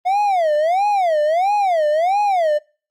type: tone with vibrato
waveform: triangle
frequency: 704 Hz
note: F5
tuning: 14 cents sharp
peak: -12 dBFS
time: 0.05-2.59 s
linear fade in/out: 20 ms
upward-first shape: sine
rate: 1.5 Hz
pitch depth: 290 cents each way
effects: noise-tail reverb RT60 0.4 s tail -24 dB re dry + Opus 32 kbps